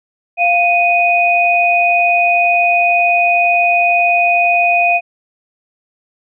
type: tone pair together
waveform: sine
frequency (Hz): 698 / 2487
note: F5 / D#7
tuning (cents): -1 / -1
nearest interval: octave + minor seventh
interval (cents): 2200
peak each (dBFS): -12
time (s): 0.37-5.01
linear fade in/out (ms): 50
effects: none